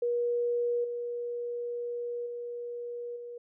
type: tone with level steps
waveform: sine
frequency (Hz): 479.3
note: A#4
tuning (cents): +48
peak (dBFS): -26 / -32 / -35 / -39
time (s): 0.02-3.38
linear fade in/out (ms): 5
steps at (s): 0.84 / 2.26 / 3.16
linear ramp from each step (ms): 5
effects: none